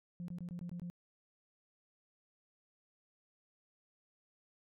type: tone bursts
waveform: sine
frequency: 174.8 Hz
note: F3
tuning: 2 cents sharp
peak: -39 dBFS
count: 7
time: 0.2-0.9 s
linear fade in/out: 0 ms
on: 82 ms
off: 21 ms
effects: tanh soft clip ceiling -37 dBFS